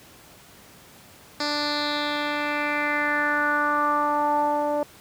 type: tone with low-pass filter sweep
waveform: 10% pulse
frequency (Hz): 294.4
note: D4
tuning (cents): +4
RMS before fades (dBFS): -24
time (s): 1.4-4.83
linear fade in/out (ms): 2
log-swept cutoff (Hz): 5200 to 680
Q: 4.2
effects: pink hiss -49 dBFS RMS until 5 s + high-pass 80 Hz 12 dB/octave